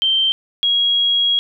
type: tone pair in turn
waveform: sine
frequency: 3132 / 3300 Hz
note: G7 / G#7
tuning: -2 / -12 cents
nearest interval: minor second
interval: 90 cents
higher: second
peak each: -13 dBFS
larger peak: neither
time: 0.02-0.32 / 0.63-1.39 s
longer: second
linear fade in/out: 0 ms
effects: none